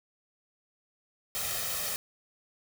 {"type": "noise with comb filter", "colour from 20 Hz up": "white", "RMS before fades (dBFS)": -33, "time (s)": [1.35, 1.96], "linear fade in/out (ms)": 0, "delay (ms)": 1.6, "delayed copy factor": 0.7, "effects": []}